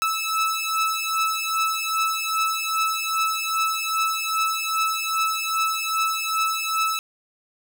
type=beating tone pair; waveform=sawtooth; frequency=1307 / 1309.5 Hz; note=E6 / E6; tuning=-15 / -12 cents; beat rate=2.5 Hz; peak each=-21 dBFS; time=0.02-6.99 s; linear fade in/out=0 ms; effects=none